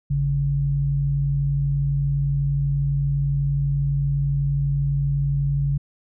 sine tone pair together, 52.51 / 140.5 Hz, G#1 / C#3, +20 / +24 cents, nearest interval octave + perfect fourth, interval 1704 cents, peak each -27 / -19 dBFS, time 0.1-5.78 s, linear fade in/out 10 ms, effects none

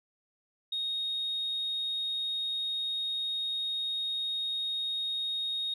sine tone, 3729 Hz, A#7, in tune, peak -29 dBFS, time 0.72-5.74 s, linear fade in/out 5 ms, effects tanh soft clip ceiling -26 dBFS

